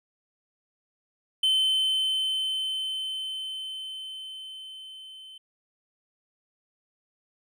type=tone with level ramp; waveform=triangle; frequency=3070 Hz; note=G7; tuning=37 cents flat; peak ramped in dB=-18 to -42 dBFS; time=1.43-5.38 s; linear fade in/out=5 ms; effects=none